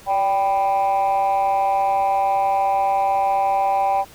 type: tone with amplitude modulation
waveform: sine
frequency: 784 Hz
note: G5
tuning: in tune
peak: -10 dBFS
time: 0.06-4.05 s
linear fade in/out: 50 ms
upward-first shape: sine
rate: 206 Hz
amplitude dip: 90%
effects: tanh soft clip ceiling -12 dBFS + pink hiss -45 dBFS RMS until 4.14 s